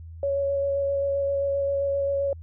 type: tone with vibrato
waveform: sine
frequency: 557 Hz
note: C#5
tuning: 8 cents sharp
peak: -22 dBFS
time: 0.23-2.33 s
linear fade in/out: 2 ms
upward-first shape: square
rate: 7.6 Hz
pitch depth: 8 cents each way
effects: added 82 Hz sine -38 dBFS peak until 2.42 s